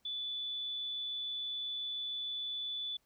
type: tone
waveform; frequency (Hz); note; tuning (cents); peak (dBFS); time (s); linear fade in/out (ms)
sine; 3473; A7; -23; -36; 0.05-2.97; 5
effects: pink hiss -75 dBFS RMS until 3.05 s